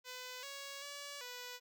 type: tone with pitch steps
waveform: 5% pulse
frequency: 503 / 557 / 571 / 493.4 Hz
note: B4 / C#5 / D5 / B4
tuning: +32 / +8 / -49 / -2 cents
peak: -34 dBFS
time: 0.04-1.6 s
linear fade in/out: 50 ms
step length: 390 ms
effects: none